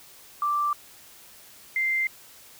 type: tone pair in turn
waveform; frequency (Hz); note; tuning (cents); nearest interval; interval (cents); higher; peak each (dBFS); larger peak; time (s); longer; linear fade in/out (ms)
sine; 1174.7 / 2088; D6 / C7; 0 / -4; minor seventh; 996; second; -22; neither; 0.42-0.73 / 1.76-2.07; neither; 2
effects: white hiss -50 dBFS RMS until 2.59 s